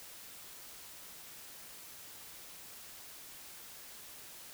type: silence
effects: white hiss -51 dBFS RMS until 4.53 s